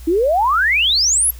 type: exponential sweep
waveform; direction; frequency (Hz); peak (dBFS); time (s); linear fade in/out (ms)
sine; up; 311.1 to 11830; -12; 0.07-1.31; 10
effects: added 60 Hz sine -32 dBFS peak until 1.39 s + white hiss -45 dBFS RMS until 1.39 s